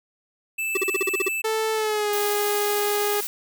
square tone, 2637 Hz, E7, in tune, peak -25 dBFS, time 0.58-1.42 s, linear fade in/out 10 ms
square tone bursts, 384.3 Hz, G4, 34 cents flat, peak -21 dBFS, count 9, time 0.75-1.285 s, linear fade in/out 5 ms, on 23 ms, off 41 ms
sawtooth tone with pitch glide, 440 to 412.9 Hz, A4 to G#4, 0 to -10 cents, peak -18 dBFS, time 1.44-3.21 s, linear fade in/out 10 ms, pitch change -110 cents, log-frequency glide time 1.73-2.12 s
blue noise, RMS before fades -30 dBFS, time 2.13-3.27 s, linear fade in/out 0 ms
effects none

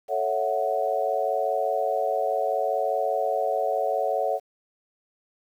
sine chord, F# minor seventh, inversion first, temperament equal, 440 / 554.4 / 659.3 / 740 Hz, A4 / C#5 / E5 / F#5, 0 / 0 / 0 / 0 cents, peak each -30 / -27 / -28 / -27 dBFS, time 0.08-4.4 s, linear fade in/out 50 ms, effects 9-bit

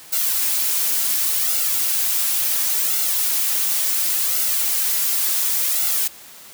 blue noise with flanger, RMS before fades -20 dBFS, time 0.12-6.08 s, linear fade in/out 10 ms, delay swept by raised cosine 1.4 to 5.1 ms, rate 0.7 Hz, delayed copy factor +0.7, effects white hiss -42 dBFS RMS until 6.53 s + high-pass 80 Hz 12 dB/octave

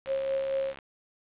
click train, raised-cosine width 0.3 ms, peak -27 dBFS, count 51, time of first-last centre 0.06-0.788 s, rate 68.7 Hz
sine tone with tremolo, 540 Hz, C#5, 45 cents flat, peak -25 dBFS, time 0.06-0.74 s, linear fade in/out 50 ms, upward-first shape sine, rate 4.4 Hz, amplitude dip 35%
effects resampled to 8000 Hz + 9-bit

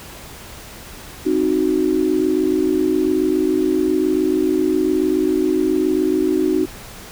sine chord, C diminished, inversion none, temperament equal with one note detuned, 263.9 / 311.1 / 370 Hz, C4 / Eb4 / Gb4, +15 / 0 / 0 cents, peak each -22 / -18 / -18 dBFS, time 1.25-6.66 s, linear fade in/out 20 ms, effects pink hiss -37 dBFS RMS until 7.11 s

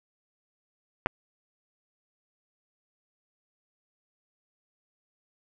clicks, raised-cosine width 0.5 ms, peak -8 / -15 dBFS, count 2, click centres 1.061 / 1.069 s, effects none

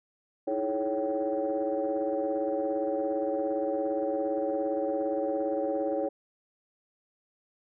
sine tone cluster, 313.7 / 331.1 / 422.7 / 555 / 771 Hz, D#4 / E4 / G#4 / C#5 / G5, +14 / +8 / +31 / +2 / -29 cents, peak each -33 / -36 / -34 / -29 / -36 dBFS, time 0.47-6.09 s, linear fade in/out 10 ms, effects tanh soft clip ceiling -18 dBFS

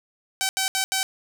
5% pulse tone bursts at uneven times, 767 Hz, G5, 38 cents flat, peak -10 dBFS, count 4, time 0.41-0.49 / 0.57-0.68 / 0.75-0.84 / 0.92-1.03 s, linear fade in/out 0 ms, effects none

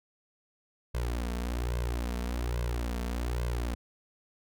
sawtooth tone with flanger, 59.6 Hz, A#1, 39 cents sharp, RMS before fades -32 dBFS, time 0.94-3.75 s, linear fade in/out 10 ms, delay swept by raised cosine 1.9 to 4.5 ms, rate 1.2 Hz, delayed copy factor +1, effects none

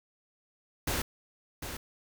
pink noise with echo, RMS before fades -31 dBFS, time 0.87-1.02 s, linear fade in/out 5 ms, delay 750 ms, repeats 1, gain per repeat -8 dB, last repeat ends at 1.77 s, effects none

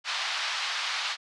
white band-pass noise, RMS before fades -31 dBFS, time 0.04-1.17 s, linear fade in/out 50 ms, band 810 to 4600 Hz, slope 24 dB/octave, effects resampled to 24000 Hz

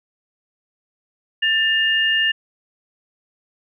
sine tone pair together, 1780 / 2828 Hz, A6 / F7, +20 / +21 cents, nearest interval minor sixth, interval 801 cents, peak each -18 dBFS, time 1.42-2.32 s, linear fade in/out 10 ms, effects none

